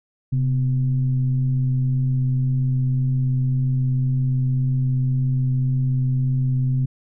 sine tone with frequency modulation, 130.81 Hz, C3, in tune, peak -17 dBFS, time 0.32-6.86 s, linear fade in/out 10 ms, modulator 117 Hz, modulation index 0.39, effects none

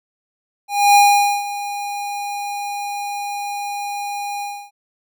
square tone with ADSR envelope, 814 Hz, G#5, 35 cents flat, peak -8 dBFS, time 0.68-4.71 s, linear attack 270 ms, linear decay 480 ms, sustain -16 dB, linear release 290 ms, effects none

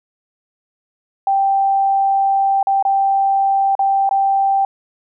sine tone with dropouts, 784 Hz, G5, in tune, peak -12 dBFS, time 1.27-4.65 s, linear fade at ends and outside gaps 2 ms, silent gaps 2.629-2.67 / 2.826-2.851 / 3.752-3.792 / 4.092-4.11 s, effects none

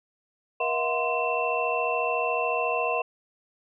sine tone cluster, 477.8 / 649 / 723 / 1036 / 2685 Hz, A#4 / E5 / F#5 / C6 / E7, +43 / -27 / -40 / -17 / +31 cents, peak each -30 dBFS, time 0.6-3.02 s, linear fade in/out 5 ms, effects none

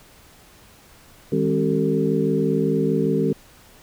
sine tone cluster, 156.6 / 202.9 / 270.4 / 383 / 448.1 Hz, D#3 / G#3 / C#4 / G4 / A4, +11 / -40 / -43 / -40 / +32 cents, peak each -24 dBFS, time 1.32-3.33 s, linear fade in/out 5 ms, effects pink hiss -50 dBFS RMS until 3.82 s

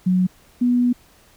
sine tone pair in turn, 183.5 / 244.9 Hz, F#3 / B3, -14 / -14 cents, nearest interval perfect fourth, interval 500 cents, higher second, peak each -14 dBFS, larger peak neither, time 0.06-0.27 / 0.61-0.93 s, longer second, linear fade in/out 10 ms, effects pink hiss -53 dBFS RMS until 1.36 s

